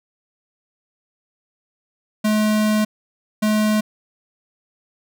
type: tone bursts at uneven times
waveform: square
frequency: 213.8 Hz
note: A3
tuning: 49 cents flat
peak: -16 dBFS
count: 2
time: 2.24-2.85 / 3.42-3.81 s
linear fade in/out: 10 ms
effects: none